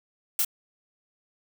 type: noise with echo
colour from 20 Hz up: blue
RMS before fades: -23 dBFS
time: 0.39-0.42 s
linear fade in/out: 2 ms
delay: 28 ms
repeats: 1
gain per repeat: -3 dB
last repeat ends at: 0.448 s
effects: none